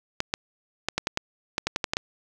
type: clicks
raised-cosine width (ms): 0.2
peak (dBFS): -7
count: 12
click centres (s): 0.204 / 0.339 / 0.886 / 0.98 / 1.071 / 1.174 / 1.581 / 1.67 / 1.761 / 1.842 / 1.935 / 1.969
effects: none